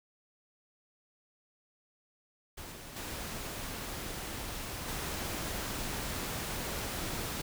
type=noise with level steps; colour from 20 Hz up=pink; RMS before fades=-45 / -47 / -40 / -37 dBFS; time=2.57-7.42 s; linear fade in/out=10 ms; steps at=2.72 / 2.96 / 4.88 s; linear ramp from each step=5 ms; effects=none